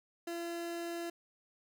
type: tone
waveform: 30% pulse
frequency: 340.2 Hz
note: F4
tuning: 45 cents flat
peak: -35 dBFS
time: 0.27-1.1 s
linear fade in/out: 5 ms
effects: none